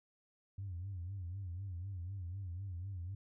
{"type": "tone with vibrato", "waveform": "sine", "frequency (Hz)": 92.5, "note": "F#2", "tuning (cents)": 0, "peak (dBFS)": -39, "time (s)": [0.58, 3.15], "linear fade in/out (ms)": 5, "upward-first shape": "sine", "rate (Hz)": 4, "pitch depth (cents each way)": 140, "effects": ["tanh soft clip ceiling -36 dBFS"]}